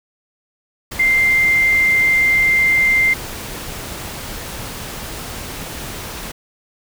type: tone in noise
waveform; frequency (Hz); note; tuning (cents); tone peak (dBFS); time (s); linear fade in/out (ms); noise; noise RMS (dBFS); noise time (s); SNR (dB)
sine; 2093; C7; 0; -11; 0.99-3.14; 10; pink; -29; 0.91-6.32; +15
effects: none